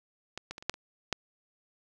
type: clicks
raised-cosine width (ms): 0.2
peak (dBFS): -20 / -21 / -25 / -29 / -10 / -28 / -11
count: 7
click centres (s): 0.376 / 0.51 / 0.581 / 0.625 / 0.696 / 0.741 / 1.127
effects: none